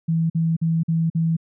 sine tone bursts, 163.8 Hz, E3, 11 cents flat, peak -17 dBFS, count 5, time 0.08-1.368 s, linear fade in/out 10 ms, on 220 ms, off 47 ms, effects none

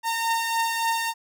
sawtooth beating tone pair, 912 / 915.5 Hz, A#5 / A#5, -38 / -32 cents, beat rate 3.5 Hz, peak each -26 / -20 dBFS, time 0.03-1.14 s, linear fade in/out 50 ms, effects none

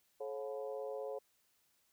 harmonic tone with a mistuned harmonic, 143 Hz, D3, 46 cents flat, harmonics 3 / 4 / 5 / 6 / 7, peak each -43 / -42 / -50 / -56 / -58 dBFS, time 0.2-1.19 s, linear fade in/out 10 ms, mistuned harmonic 4, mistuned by -84 cents, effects white hiss -75 dBFS RMS until 1.92 s

